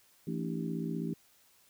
harmonic tone with a mistuned harmonic, 56 Hz, A1, 31 cents sharp, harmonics 3 / 4 / 5 / 6 / 7, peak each -36 / -38 / -40 / -42 / -43 dBFS, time 0.27-1.14 s, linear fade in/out 5 ms, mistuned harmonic 6, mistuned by -92 cents, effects white hiss -65 dBFS RMS until 1.69 s

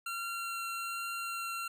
25% pulse tone with vibrato, 1371 Hz, F6, 32 cents flat, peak -32 dBFS, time 0.06-1.68 s, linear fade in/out 5 ms, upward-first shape triangle, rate 1.2 Hz, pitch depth 9 cents each way, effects none

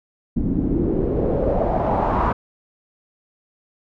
pink noise with low-pass filter sweep, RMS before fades -20 dBFS, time 0.36-2.33 s, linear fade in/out 10 ms, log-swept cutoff 230 to 1100 Hz, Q 3.3, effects none

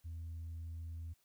sine tone, 82.41 Hz, E2, in tune, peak -40 dBFS, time 0.04-1.14 s, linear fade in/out 20 ms, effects tanh soft clip ceiling -40 dBFS + white hiss -75 dBFS RMS until 1.24 s

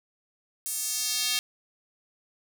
square tone with high-pass filter sweep, 246.9 Hz, B3, in tune, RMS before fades -29 dBFS, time 0.66-1.39 s, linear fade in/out 0 ms, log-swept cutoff 9100 to 3300 Hz, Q 1.4, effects none

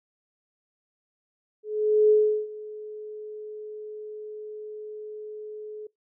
sine tone with ADSR envelope, 426.1 Hz, G#4, 44 cents sharp, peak -14 dBFS, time 1.63-5.87 s, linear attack 470 ms, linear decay 370 ms, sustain -21 dB, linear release 5 ms, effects noise-tail reverb RT60 0.2 s tail -25 dB re dry

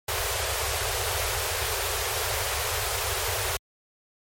pink band-stop noise, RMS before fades -27 dBFS, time 0.08-3.57 s, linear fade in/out 5 ms, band 110 to 380 Hz, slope 96 dB/octave, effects high-pass 60 Hz 12 dB/octave + MP3 64 kbps

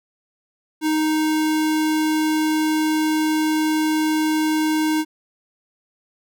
square tone, 311.1 Hz, D#4, in tune, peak -18 dBFS, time 0.81-5.05 s, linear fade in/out 50 ms, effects none

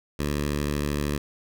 10% pulse tone with notch filter, 73 Hz, D2, 10 cents flat, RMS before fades -27 dBFS, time 0.19-1.18 s, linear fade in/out 5 ms, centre 800 Hz, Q 1.6, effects none

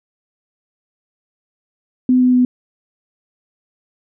sine tone with pitch steps, 253.2 / 251.5 / 249.7 Hz, B3 / B3 / B3, +43 / +32 / +19 cents, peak -9 dBFS, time 2.09-2.45 s, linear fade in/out 2 ms, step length 120 ms, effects none

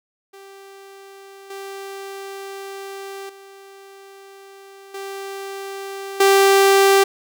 sawtooth tone with level steps, 392 Hz, G4, in tune, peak -36 / -27 / -37 / -25 / -7 dBFS, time 0.33-7.04 s, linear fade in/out 10 ms, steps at 1.5 / 3.29 / 4.94 / 6.2 s, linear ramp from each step 5 ms, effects none

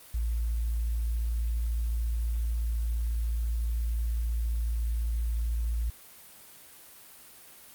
sine tone, 57.1 Hz, A#1, 35 cents flat, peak -26 dBFS, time 0.14-5.9 s, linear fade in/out 5 ms, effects white hiss -51 dBFS RMS until 7.74 s + Opus 32 kbps

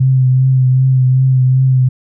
sine tone with vibrato, 130 Hz, C3, 11 cents flat, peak -7 dBFS, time 0-1.89 s, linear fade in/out 10 ms, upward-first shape triangle, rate 2.6 Hz, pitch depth 31 cents each way, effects none

